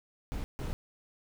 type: noise bursts at uneven times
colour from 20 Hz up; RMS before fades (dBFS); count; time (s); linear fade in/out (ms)
brown; -35; 2; 0.32-0.44 / 0.59-0.73; 0
effects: none